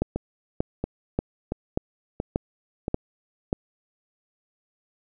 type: two click trains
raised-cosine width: 2 ms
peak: -13 / -9 dBFS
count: 5 / 7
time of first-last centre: 0.16-2.881 / 0.02-3.529 s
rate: 1.47 / 1.71 Hz
effects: none